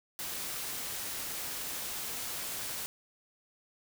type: noise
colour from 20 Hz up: white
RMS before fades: -38 dBFS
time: 0.19-2.86 s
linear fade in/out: 0 ms
effects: none